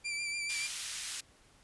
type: tone with vibrato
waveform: sawtooth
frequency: 2349 Hz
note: D7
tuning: in tune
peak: -31 dBFS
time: 0.04-0.68 s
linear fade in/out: 20 ms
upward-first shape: sine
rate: 6.9 Hz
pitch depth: 30 cents each way
type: band-pass noise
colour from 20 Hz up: white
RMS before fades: -40 dBFS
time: 0.49-1.21 s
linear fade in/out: 10 ms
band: 1900 to 9400 Hz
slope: 12 dB/octave
effects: pink hiss -63 dBFS RMS until 1.63 s + resampled to 24000 Hz